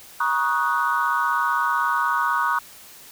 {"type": "chord", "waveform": "sine", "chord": "D# minor seventh", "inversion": "second", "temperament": "equal with one note detuned", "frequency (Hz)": [948.6, 1108.7, 1244.5, 1480], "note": ["A#5", "C#6", "D#6", "F#6"], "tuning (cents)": [30, 0, 0, 0], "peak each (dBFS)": -24, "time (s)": [0.2, 2.59], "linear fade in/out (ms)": 5, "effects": ["tanh soft clip ceiling -10 dBFS", "white hiss -45 dBFS RMS until 3.11 s"]}